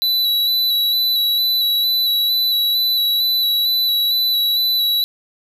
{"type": "tone with vibrato", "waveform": "square", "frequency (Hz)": 3951, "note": "B7", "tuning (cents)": 0, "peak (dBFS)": -15, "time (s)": [0.02, 5.04], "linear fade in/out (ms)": 0, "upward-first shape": "square", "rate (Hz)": 2.2, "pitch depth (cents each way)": 17, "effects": []}